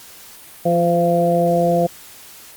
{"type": "harmonic tone with a mistuned harmonic", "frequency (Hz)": 171.5, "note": "F3", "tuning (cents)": -31, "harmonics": [1, 2, 3, 4], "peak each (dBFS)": [-19, -23, -17, -18], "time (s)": [0.65, 1.87], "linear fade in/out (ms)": 10, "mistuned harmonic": 2, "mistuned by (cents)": 21, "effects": ["white hiss -41 dBFS RMS until 2.56 s", "Opus 48 kbps"]}